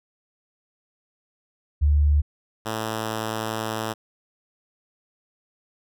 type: tone pair in turn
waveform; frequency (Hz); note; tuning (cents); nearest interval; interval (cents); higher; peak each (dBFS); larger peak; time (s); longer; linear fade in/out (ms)
sine / 5% pulse; 73.42 / 110.42; D2 / A2; 0 / +7; perfect fifth; 707; second; -15; neither; 1.81-2.22 / 2.65-3.94; second; 20
effects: none